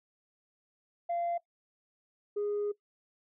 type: tone pair in turn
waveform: sine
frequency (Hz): 689 / 412.7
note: F5 / G#4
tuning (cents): -24 / -11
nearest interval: major sixth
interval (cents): 887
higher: first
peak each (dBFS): -28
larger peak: neither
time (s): 1.09-1.38 / 2.36-2.72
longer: second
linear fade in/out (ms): 10
effects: noise-tail reverb RT60 0.1 s tail -19 dB re dry + tanh soft clip ceiling -27 dBFS